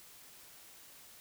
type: silence
effects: white hiss -56 dBFS RMS until 1.2 s